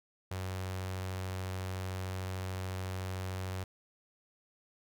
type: tone with notch filter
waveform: sawtooth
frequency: 93.6 Hz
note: F#2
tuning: 20 cents sharp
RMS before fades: -38 dBFS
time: 0.31-3.64 s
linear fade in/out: 5 ms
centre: 240 Hz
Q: 1.2
effects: none